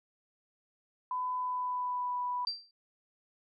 sine tone with pitch glide, 1004 to 986.8 Hz, B5 to B5, +28 to -2 cents, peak -31 dBFS, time 1.11-2.45 s, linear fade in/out 2 ms, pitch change -30 cents, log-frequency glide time 1.35-2.17 s
sine tone with exponential decay, 4699 Hz, D8, in tune, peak -28 dBFS, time 2.47-2.71 s, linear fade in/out 2 ms, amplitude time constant 52 ms
effects none

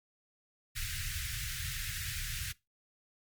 pink band-stop noise, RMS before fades -38 dBFS, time 0.75-2.53 s, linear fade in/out 20 ms, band 140 to 1500 Hz, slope 48 dB/octave, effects noise-tail reverb RT60 0.2 s tail -20 dB re dry + Opus 48 kbps

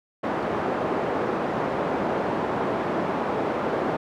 pink band-pass noise, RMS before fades -26 dBFS, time 0.23-3.97 s, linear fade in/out 10 ms, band 270 to 1000 Hz, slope 12 dB/octave, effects none

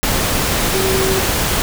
sine tone in noise, 381.6 Hz, G4, 47 cents flat, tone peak -17 dBFS, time 0.74-1.2 s, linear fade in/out 0 ms, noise pink, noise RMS -17 dBFS, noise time 0.03-1.62 s, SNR -3 dB, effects none

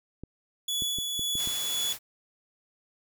clicks, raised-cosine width 3 ms, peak -26 dBFS, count 6, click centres 0.236 / 0.822 / 0.986 / 1.194 / 1.354 / 1.474 s
sawtooth tone with tremolo, 3411 Hz, G#7, 46 cents sharp, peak -24 dBFS, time 0.68-1.93 s, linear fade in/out 5 ms, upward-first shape sine, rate 1.9 Hz, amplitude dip 30%
white noise, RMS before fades -37 dBFS, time 1.36-1.99 s, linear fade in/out 50 ms
effects none

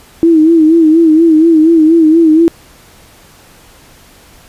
sine tone with vibrato, 322.2 Hz, E4, 39 cents flat, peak -3 dBFS, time 0.23-2.48 s, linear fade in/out 0 ms, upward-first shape sine, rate 4.2 Hz, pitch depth 77 cents each way, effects pink hiss -41 dBFS RMS until 4.48 s + resampled to 32000 Hz

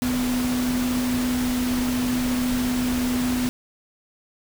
sine tone in noise, 249.2 Hz, B3, 16 cents sharp, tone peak -21 dBFS, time 0.02-3.49 s, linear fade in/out 0 ms, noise pink, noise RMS -30 dBFS, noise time 0.02-3.49 s, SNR +6 dB, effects none

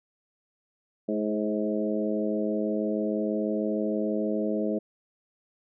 harmonic tone with a mistuned harmonic, 106.3 Hz, G#2, 41 cents sharp, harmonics 2 / 3 / 4 / 5 / 6, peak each -29 / -31 / -32 / -33 / -34 dBFS, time 1.08-4.79 s, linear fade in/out 10 ms, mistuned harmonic 4, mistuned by -24 cents, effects none

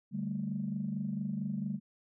sine chord, D suspended fourth, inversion none, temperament just, 146.83 / 195.78 / 220.2 Hz, D3 / G3 / A3, 0 / -2 / +2 cents, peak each -39 / -35 / -37 dBFS, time 0.11-1.8 s, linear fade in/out 50 ms, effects tanh soft clip ceiling -23 dBFS

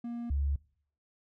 triangle / sine tone pair in turn, 236.5 / 70.31 Hz, A#3 / C#2, +25 / +25 cents, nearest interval octave + major sixth, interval 2100 cents, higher first, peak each -33 / -27 dBFS, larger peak second, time 0.04-0.3 / 0.3-0.56 s, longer neither, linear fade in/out 5 ms, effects noise-tail reverb RT60 0.6 s tail -23 dB re dry

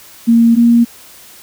sine tone pair in turn, 231.6 / 235.1 Hz, A#3 / A#3, -11 / +15 cents, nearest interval unison, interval 26 cents, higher second, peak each -5 dBFS, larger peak neither, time 0.27-0.56 / 0.56-0.85 s, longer neither, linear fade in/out 20 ms, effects white hiss -39 dBFS RMS until 1.42 s

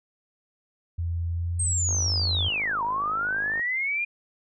sine tone with pitch glide, 84.8 to 87.28 Hz, E2 to F2, +50 to -1 cents, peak -25 dBFS, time 0.98-2.49 s, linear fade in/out 10 ms, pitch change +49 cents, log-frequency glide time 1.31-1.69 s
sine linear two-way sweep, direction down then up, 8510 to 911 to 2439 Hz, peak -24 dBFS, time 1.59-4.05 s, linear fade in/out 10 ms, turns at 2.83 s
click train, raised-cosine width 1 ms, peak -26 dBFS, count 90, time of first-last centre 1.89-3.595 s, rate 52.2 Hz
effects none

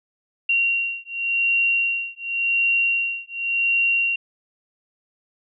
sine beating tone pair, 2754 / 2754.9 Hz, F7 / F7, -25 / -24 cents, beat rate 0.9 Hz, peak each -22 dBFS, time 0.49-4.16 s, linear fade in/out 5 ms, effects none

